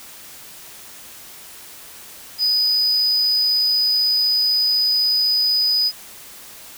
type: tone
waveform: triangle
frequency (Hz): 4978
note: D#8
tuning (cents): 0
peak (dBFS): -14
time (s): 2.38-5.92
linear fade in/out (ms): 50
effects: white hiss -40 dBFS RMS until 6.77 s